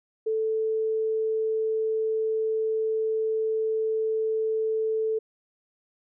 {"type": "tone", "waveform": "sine", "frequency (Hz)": 440, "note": "A4", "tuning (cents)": 0, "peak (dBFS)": -23, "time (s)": [0.26, 5.19], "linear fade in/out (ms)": 10, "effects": []}